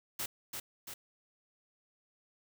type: noise with echo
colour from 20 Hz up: white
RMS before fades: -37 dBFS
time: 0.19-0.26 s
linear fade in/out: 5 ms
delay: 340 ms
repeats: 2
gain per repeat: -4 dB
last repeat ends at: 0.94 s
effects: none